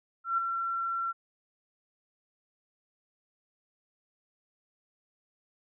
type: tone with ADSR envelope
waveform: sine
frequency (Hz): 1358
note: F6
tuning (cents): -49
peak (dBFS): -23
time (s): 0.24-1.13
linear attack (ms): 140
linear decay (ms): 5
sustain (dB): -6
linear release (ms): 27
effects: none